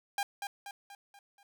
sawtooth tone with echo, 803 Hz, G5, 41 cents sharp, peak -26 dBFS, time 0.18-0.23 s, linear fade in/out 2 ms, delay 240 ms, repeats 5, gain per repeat -6 dB, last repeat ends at 1.43 s, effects none

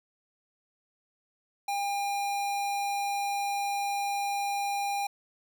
square tone, 804 Hz, G5, 44 cents sharp, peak -29 dBFS, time 1.68-5.07 s, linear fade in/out 5 ms, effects none

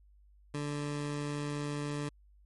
20% pulse tone, 146.1 Hz, D3, 9 cents flat, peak -29 dBFS, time 0.54-2.09 s, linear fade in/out 5 ms, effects added 50 Hz sine -58 dBFS peak until 2.45 s + MP3 48 kbps

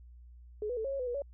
sine tone with pitch steps, 423.4 / 492.1 / 441.1 / 546 / 550 / 502 / 483.7 / 563 Hz, G#4 / B4 / A4 / C#5 / C#5 / B4 / B4 / C#5, +33 / -6 / +4 / -26 / -14 / +28 / -36 / +27 cents, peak -32 dBFS, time 0.62-1.22 s, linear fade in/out 2 ms, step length 75 ms, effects added 60 Hz sine -50 dBFS peak until 1.33 s

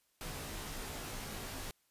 pink noise with comb filter, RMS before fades -43 dBFS, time 0.21-1.71 s, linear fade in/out 0 ms, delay 17 ms, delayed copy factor -0.9, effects white hiss -75 dBFS RMS until 1.9 s + resampled to 32000 Hz

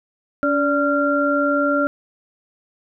sine tone cluster, 284 / 582 / 1382 Hz, C#4 / D5 / F6, +42 / -16 / -19 cents, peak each -20 dBFS, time 0.43-1.87 s, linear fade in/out 0 ms, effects none

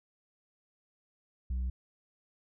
triangle tone with tanh clipping, 62.6 Hz, B1, 24 cents sharp, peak -31 dBFS, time 1.5-1.7 s, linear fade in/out 5 ms, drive 8 dB, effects none

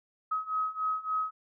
sine beating tone pair, 1270 / 1273.5 Hz, D#6 / D#6, +35 / +40 cents, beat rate 3.5 Hz, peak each -33 / -31 dBFS, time 0.31-1.31 s, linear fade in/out 10 ms, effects none

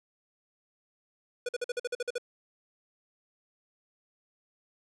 square tone bursts, 488.7 Hz, B4, 18 cents flat, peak -30 dBFS, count 10, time 1.46-2.182 s, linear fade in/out 5 ms, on 29 ms, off 48 ms, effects resampled to 22050 Hz + 10-bit

